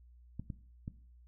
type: clicks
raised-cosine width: 5 ms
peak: -27 dBFS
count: 3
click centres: 0.396 / 0.502 / 0.879 s
effects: noise-tail reverb RT60 0.5 s tail -17 dB re dry + added 60 Hz sine -56 dBFS peak until 1.27 s